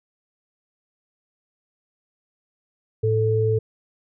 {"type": "tone pair together", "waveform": "sine", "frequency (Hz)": [109.8, 439.2], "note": ["A2", "A4"], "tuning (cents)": [-3, -3], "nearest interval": "2 octaves", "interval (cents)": 2400, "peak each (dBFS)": -20, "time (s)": [3.03, 3.59], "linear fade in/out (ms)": 10, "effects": []}